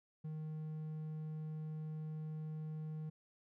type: tone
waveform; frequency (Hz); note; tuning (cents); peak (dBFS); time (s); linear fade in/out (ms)
triangle; 155.56; D#3; 0; -39; 0.24-3.1; 10
effects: none